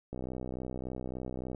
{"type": "click train", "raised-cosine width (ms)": 2, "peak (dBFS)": -25, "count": 91, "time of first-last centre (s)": [0.13, 1.547], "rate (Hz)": 63.5, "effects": []}